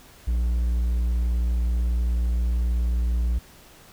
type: tone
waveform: triangle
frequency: 59.3 Hz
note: A#1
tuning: 30 cents sharp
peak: -18 dBFS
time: 0.27-3.39 s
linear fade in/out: 10 ms
effects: pink hiss -50 dBFS RMS until 3.92 s